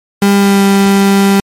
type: tone with pitch glide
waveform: 35% pulse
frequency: 200 to 197.36 Hz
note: G3 to G3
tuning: +35 to +12 cents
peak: -4 dBFS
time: 0.22-1.4 s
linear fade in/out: 2 ms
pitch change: -23 cents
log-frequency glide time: 0.34-0.63 s
effects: MP3 64 kbps